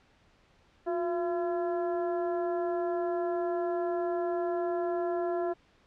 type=harmonic tone with a mistuned harmonic; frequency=339.6 Hz; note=F4; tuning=48 cents flat; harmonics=1 / 2 / 3 / 4 / 5; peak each=-30 / -32 / -43 / -45 / -49 dBFS; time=0.86-5.54 s; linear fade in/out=20 ms; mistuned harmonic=1; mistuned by=+81 cents; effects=pink hiss -64 dBFS RMS until 5.86 s + low-pass 4000 Hz 12 dB/octave